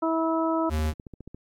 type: harmonic tone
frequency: 324.9 Hz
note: E4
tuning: 25 cents flat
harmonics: 1 / 2 / 3 / 4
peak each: -25 / -28 / -30 / -31 dBFS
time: 0.02-0.7 s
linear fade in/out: 10 ms
type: tone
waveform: square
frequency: 77.6 Hz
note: D#2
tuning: 4 cents flat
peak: -24 dBFS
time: 0.69-0.94 s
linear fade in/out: 50 ms
type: click train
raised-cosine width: 3 ms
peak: -28 dBFS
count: 9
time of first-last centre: 0.79-1.346 s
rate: 14.4 Hz
effects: AAC 64 kbps